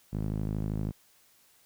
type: tone with band-pass filter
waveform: sawtooth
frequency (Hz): 52.7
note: G#1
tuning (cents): +26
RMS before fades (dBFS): -32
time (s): 0.12-0.92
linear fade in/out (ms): 20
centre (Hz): 170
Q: 1.2
effects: white hiss -63 dBFS RMS until 1.65 s